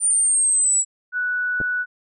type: linear sweep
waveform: sine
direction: down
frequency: 9150 to 7730 Hz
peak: -15 dBFS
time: 0-0.85 s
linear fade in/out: 50 ms
type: tone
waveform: sine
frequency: 1478 Hz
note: F#6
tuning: 2 cents flat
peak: -20 dBFS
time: 1.12-1.86 s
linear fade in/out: 50 ms
type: clicks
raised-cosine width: 2 ms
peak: -18 dBFS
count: 2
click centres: 1.603 / 1.613 s
effects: none